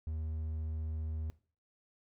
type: tone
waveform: triangle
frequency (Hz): 78.7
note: D#2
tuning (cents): +20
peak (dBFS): -33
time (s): 0.07-1.3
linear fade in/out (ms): 0
effects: noise-tail reverb RT60 0.4 s tail -19 dB re dry